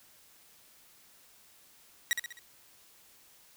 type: tone with echo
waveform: sawtooth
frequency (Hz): 1911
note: A#6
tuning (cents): +43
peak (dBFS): -21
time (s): 2.11-2.13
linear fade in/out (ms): 0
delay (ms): 65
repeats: 4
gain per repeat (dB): -6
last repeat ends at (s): 2.39
effects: white hiss -60 dBFS RMS until 3.56 s